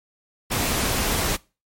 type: noise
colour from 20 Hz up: pink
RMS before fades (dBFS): -23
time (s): 0.5-1.37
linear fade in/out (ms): 20
effects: noise-tail reverb RT60 0.3 s tail -23 dB re dry + MP3 64 kbps